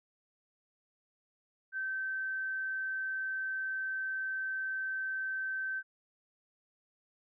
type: tone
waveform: sine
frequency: 1546 Hz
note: G6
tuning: 24 cents flat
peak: -33 dBFS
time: 1.72-5.83 s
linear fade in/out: 50 ms
effects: none